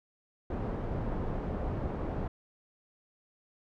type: low-pass noise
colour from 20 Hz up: pink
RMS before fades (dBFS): -34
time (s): 0.5-2.28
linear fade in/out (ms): 5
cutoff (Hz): 740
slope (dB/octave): 12
effects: none